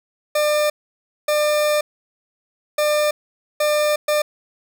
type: tone bursts at uneven times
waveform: 40% pulse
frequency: 599 Hz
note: D5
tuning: 34 cents sharp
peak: -15 dBFS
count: 5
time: 0.35-0.7 / 1.28-1.81 / 2.78-3.11 / 3.6-3.96 / 4.08-4.22 s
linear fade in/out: 5 ms
effects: none